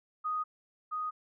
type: tone pair in turn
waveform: sine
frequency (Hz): 1244.5 / 1244.5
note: D#6 / D#6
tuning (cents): 0 / 0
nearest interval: unison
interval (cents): 0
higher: neither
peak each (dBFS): -30 / -32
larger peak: first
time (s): 0.24-0.44 / 0.91-1.11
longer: neither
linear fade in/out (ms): 20
effects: none